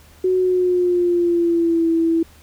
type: tone with pitch glide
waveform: sine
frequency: 370 to 329.6 Hz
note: F#4 to E4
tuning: 0 to 0 cents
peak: -14 dBFS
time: 0.24-2.23 s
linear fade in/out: 5 ms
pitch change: -200 cents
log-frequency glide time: 0.37-1.88 s
effects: added 77 Hz sine -48 dBFS peak until 2.42 s + pink hiss -50 dBFS RMS until 2.42 s